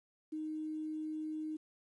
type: tone with quantisation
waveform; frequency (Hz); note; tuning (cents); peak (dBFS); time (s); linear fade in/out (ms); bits
sine; 310.6; D#4; -3; -37; 0.32-1.57; 10; 11
effects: resampled to 24000 Hz